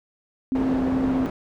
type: tone with vibrato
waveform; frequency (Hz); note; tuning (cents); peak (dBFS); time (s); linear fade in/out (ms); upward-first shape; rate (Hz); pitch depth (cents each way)
sine; 261.6; C4; 0; -20; 0.52-1.26; 0; triangle; 2.4; 10
type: low-pass noise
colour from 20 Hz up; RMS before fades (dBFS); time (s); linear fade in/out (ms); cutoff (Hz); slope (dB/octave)
white; -29; 0.55-1.3; 2; 570; 12
effects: none